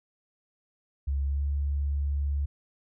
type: tone with pitch glide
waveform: sine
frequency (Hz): 69.3 to 71.08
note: C#2 to C#2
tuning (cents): 0 to +44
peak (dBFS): -25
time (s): 1.07-2.46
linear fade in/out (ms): 10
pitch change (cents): +44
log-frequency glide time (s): 1.25-1.43
effects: none